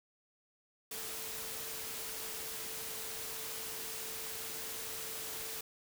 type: tone in noise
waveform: sine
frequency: 445.1 Hz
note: A4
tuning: 20 cents sharp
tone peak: -53 dBFS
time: 0.91-5.61 s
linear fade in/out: 5 ms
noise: white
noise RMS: -42 dBFS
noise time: 0.91-5.61 s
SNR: -14 dB
effects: none